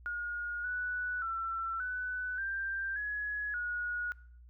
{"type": "tone with pitch steps", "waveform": "sine", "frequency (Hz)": [1434, 1480, 1343, 1497, 1579, 1683, 1451], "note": ["F6", "F#6", "E6", "F#6", "G6", "G#6", "F#6"], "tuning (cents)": [45, 0, 32, 20, 12, 23, -34], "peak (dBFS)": -33, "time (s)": [0.06, 4.12], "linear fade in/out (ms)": 0, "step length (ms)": 580, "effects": ["noise-tail reverb RT60 0.6 s tail -21 dB re dry", "added 60 Hz sine -52 dBFS peak until 4.49 s"]}